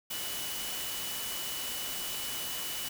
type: tone in noise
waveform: sine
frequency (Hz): 2960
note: F#7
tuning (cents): 0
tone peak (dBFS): -41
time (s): 0.1-2.89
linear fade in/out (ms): 10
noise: white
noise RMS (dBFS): -37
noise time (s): 0.1-2.89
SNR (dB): -7
effects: none